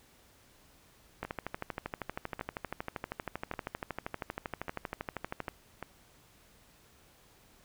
two click trains, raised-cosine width 0.5 ms, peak -20 / -23 dBFS, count 55 / 5, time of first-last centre 1.23-5.482 / 1.25-5.827 s, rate 12.7 / 0.874 Hz, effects pink hiss -62 dBFS RMS until 7.64 s

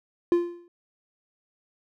triangle tone with exponential decay, 346.9 Hz, F4, 12 cents flat, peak -13 dBFS, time 0.32-0.68 s, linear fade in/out 1 ms, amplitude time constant 78 ms, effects none

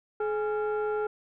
sine tone cluster, 425.2 / 829 / 1381 Hz, G#4 / G#5 / F6, +41 / -3 / -20 cents, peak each -26 / -34 / -35 dBFS, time 0.2-1.07 s, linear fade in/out 5 ms, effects tanh soft clip ceiling -22 dBFS

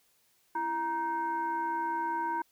sine tone with frequency modulation, 940 Hz, A#5, 14 cents sharp, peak -29 dBFS, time 0.55-2.42 s, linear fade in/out 5 ms, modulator 605 Hz, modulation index 0.64, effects white hiss -69 dBFS RMS until 2.51 s

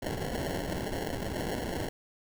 blue noise with sample-and-hold, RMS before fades -34 dBFS, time 0.02-1.89 s, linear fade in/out 5 ms, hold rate 1225 Hz, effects none

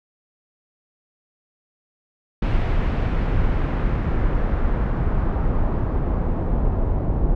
brown noise with low-pass filter sweep, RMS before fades -20 dBFS, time 2.42-7.35 s, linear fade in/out 5 ms, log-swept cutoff 2700 to 770 Hz, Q 1, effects none

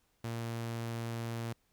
sawtooth tone, 115.8 Hz, A#2, 11 cents flat, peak -32 dBFS, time 0.24-1.53 s, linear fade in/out 5 ms, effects pink hiss -74 dBFS RMS until 1.72 s

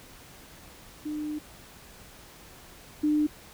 sine tone pair in turn, 301.9 / 300.7 Hz, D4 / D4, +48 / +41 cents, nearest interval unison, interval 7 cents, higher first, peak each -30 / -21 dBFS, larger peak second, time 1.05-1.39 / 3.03-3.27 s, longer first, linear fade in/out 10 ms, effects pink hiss -50 dBFS RMS until 3.53 s

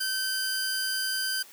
sawtooth tone pair together, 1540 / 4825 Hz, G6 / D8, -31 / +46 cents, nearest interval octave + minor sixth, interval 1977 cents, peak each -27 dBFS, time 0-1.43 s, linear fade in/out 10 ms, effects white hiss -51 dBFS RMS until 1.52 s + high-pass 200 Hz 12 dB/octave

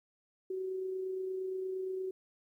sine tone with amplitude modulation, 376.2 Hz, F#4, 29 cents sharp, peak -33 dBFS, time 0.5-2.11 s, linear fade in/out 5 ms, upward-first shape sine, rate 28.6 Hz, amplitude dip 30%, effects 12-bit

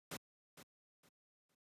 pink noise with echo, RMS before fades -45 dBFS, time 0.11-0.17 s, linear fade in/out 5 ms, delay 460 ms, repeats 3, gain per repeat -12 dB, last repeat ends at 1.55 s, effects high-pass 100 Hz 12 dB/octave + resampled to 32000 Hz

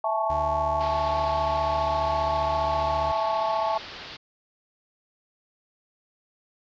sine chord, A major seventh, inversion second, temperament equal with one note detuned, 659.3 / 845.1 / 880 / 1108.7 Hz, E5 / G#5 / A5 / C#6, 0 / +30 / 0 / 0 cents, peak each -27 / -30 / -27 / -30 dBFS, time 0.04-3.78 s, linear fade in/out 5 ms
35% pulse tone, 74.8 Hz, D2, 32 cents sharp, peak -31 dBFS, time 0.3-3.12 s, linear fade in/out 0 ms
white low-pass noise, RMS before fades -41 dBFS, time 0.8-4.17 s, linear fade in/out 10 ms, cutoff 4800 Hz, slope 48 dB/octave
effects resampled to 16000 Hz

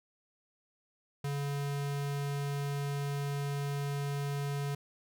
square tone, 141.9 Hz, C#3, 41 cents sharp, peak -33 dBFS, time 1.24-4.75 s, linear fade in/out 5 ms, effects none

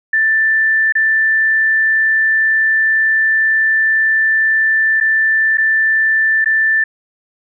sine tone with dropouts, 1769 Hz, A6, 9 cents sharp, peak -10 dBFS, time 0.13-6.84 s, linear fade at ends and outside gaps 5 ms, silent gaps 0.924-0.952 / 5.002-5.009 / 5.573-5.581 / 6.445-6.458 s, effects none

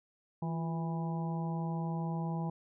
harmonic tone with a mistuned harmonic, 164.3 Hz, E3, 5 cents flat, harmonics 1 / 2 / 3 / 4 / 5 / 6, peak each -33 / -45 / -49 / -48 / -43 / -47 dBFS, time 0.42-2.5 s, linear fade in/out 5 ms, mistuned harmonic 2, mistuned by +82 cents, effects none

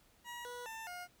20% pulse tone with pitch steps, 958 / 487.9 / 893 / 714 Hz, A#5 / B4 / A5 / F5, +47 / -21 / +25 / +38 cents, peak -39 dBFS, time 0.24-1.08 s, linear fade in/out 50 ms, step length 210 ms, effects pink hiss -68 dBFS RMS until 1.2 s

